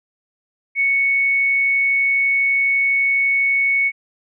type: tone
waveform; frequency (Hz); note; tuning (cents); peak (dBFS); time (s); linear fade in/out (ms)
sine; 2217; C#7; 0; -14; 0.75-3.92; 50
effects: none